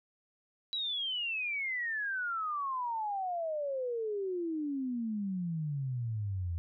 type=exponential sweep; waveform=sine; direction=down; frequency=3939 to 82.41 Hz; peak=-32 dBFS; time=0.73-6.58 s; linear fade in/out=0 ms; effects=none